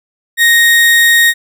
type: tone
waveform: 35% pulse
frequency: 1864.7 Hz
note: A#6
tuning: in tune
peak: -4 dBFS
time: 0.37-1.34 s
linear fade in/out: 50 ms
effects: none